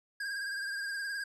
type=tone with vibrato; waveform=square; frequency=1613 Hz; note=G6; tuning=49 cents sharp; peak=-35 dBFS; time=0.2-1.24 s; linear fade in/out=5 ms; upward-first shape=sine; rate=19 Hz; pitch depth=46 cents each way; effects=low-pass 9000 Hz 12 dB/octave